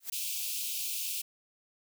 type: noise with exponential growth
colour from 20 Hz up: blue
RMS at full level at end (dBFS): -31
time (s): 0-0.1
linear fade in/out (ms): 5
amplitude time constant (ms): 21
type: high-pass noise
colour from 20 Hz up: white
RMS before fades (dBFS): -35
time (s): 0.12-1.22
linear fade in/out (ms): 10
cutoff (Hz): 2400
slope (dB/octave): 96
effects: none